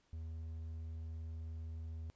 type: tone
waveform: triangle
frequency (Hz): 80.6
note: E2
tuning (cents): -38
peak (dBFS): -40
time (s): 0.13-2.1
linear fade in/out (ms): 0
effects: pink hiss -75 dBFS RMS until 2.15 s + resampled to 16000 Hz